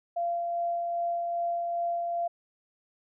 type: tone with tremolo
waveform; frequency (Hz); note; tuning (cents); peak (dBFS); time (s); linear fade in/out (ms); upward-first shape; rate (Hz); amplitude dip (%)
sine; 688; F5; -26; -26; 0.16-2.28; 10; sine; 2.5; 25
effects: none